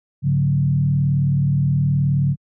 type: tone with frequency modulation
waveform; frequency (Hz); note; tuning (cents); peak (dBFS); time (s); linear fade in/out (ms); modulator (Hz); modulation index
sine; 140.5; C#3; +24; -14; 0.22-2.36; 50; 39; 0.76
effects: high-pass 80 Hz 12 dB/octave